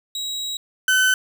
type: tone pair in turn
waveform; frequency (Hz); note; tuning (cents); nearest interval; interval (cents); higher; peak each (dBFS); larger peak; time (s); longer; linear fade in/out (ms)
35% pulse; 3843 / 1518.1; B7 / F#6; -48 / +44; octave + major third; 1608; first; -23 / -13; second; 0.15-0.57 / 0.88-1.14; first; 2
effects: none